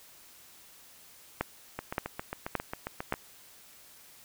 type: two click trains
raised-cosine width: 0.5 ms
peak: -13 / -19 dBFS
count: 4 / 11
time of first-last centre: 1.41-3.124 / 1.79-3.14 s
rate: 1.75 / 7.41 Hz
effects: white hiss -55 dBFS RMS until 4.24 s